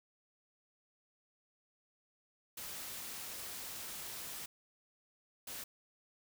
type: noise bursts at uneven times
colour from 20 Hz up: white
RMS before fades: -45 dBFS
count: 2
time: 2.57-4.46 / 5.47-5.64 s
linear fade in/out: 5 ms
effects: none